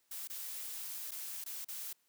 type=noise with dropouts; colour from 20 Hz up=blue; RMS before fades=-43 dBFS; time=0.11-1.93 s; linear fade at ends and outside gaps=5 ms; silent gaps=0.275-0.298 / 1.11-1.116 / 1.441-1.46 / 1.647-1.684 s; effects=white hiss -75 dBFS RMS until 2.08 s + high-pass 100 Hz 12 dB/octave